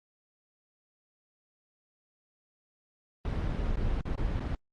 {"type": "noise with dropouts", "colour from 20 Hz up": "brown", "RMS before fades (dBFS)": -30, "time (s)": [3.25, 4.55], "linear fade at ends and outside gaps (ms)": 2, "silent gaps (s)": [[3.758, 3.77], [4.011, 4.054], [4.155, 4.177], [4.397, 4.404]], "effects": ["low-pass 4000 Hz 12 dB/octave", "Opus 32 kbps"]}